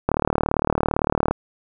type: click train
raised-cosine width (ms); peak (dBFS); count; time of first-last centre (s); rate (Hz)
1; -4; 47; 0.09-1.31; 37.7
effects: none